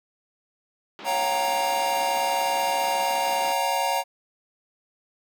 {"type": "band-pass noise", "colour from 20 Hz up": "pink", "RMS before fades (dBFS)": -41, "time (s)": [0.99, 3.52], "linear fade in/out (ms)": 0, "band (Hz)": [220, 4000], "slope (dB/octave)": 24}
{"type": "chord", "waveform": "square", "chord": "G half-diminished seventh", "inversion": "second", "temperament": "equal with one note detuned", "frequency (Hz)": [554.4, 713.5, 784, 932.3], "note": ["Db5", "F5", "G5", "Bb5"], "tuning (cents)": [0, 37, 0, 0], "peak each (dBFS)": [-31, -29, -30, -26], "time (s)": [1.04, 4.04], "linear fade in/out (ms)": 50}
{"effects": []}